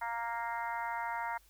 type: harmonic tone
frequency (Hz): 233.1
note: A#3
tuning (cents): 0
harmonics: 3 / 4 / 5 / 6 / 7 / 8 / 9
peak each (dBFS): -43 / -36 / -49 / -43 / -48 / -46 / -47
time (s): 0.01-1.38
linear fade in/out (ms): 10
effects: added 50 Hz sine -64 dBFS peak until 1.49 s + white hiss -66 dBFS RMS until 1.49 s